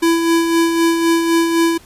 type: tone with tremolo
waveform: square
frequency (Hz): 333.1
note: E4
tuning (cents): +18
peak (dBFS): -11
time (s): 0.02-1.78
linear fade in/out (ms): 10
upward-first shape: sine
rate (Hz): 3.9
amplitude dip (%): 45
effects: pink hiss -45 dBFS RMS until 1.85 s + resampled to 32000 Hz